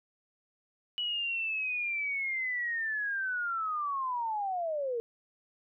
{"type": "linear sweep", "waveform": "sine", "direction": "down", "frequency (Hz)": [2950, 451.2], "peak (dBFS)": -30, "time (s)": [0.98, 5], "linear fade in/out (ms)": 0, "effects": []}